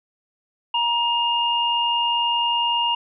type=tone pair together; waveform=sine; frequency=945 / 2829 Hz; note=A#5 / F7; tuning=+23 / +22 cents; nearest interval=octave + perfect fifth; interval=1899 cents; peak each=-21 dBFS; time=0.74-2.95 s; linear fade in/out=5 ms; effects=none